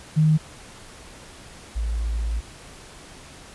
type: tone pair in turn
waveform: sine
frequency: 155.56 / 55.75 Hz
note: D#3 / A1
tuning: 0 / +23 cents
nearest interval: octave + tritone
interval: 1777 cents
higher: first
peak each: -14 / -22 dBFS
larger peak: first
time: 0.16-0.38 / 1.75-2.41 s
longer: second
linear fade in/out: 20 ms
effects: pink hiss -44 dBFS RMS until 3.54 s + resampled to 24000 Hz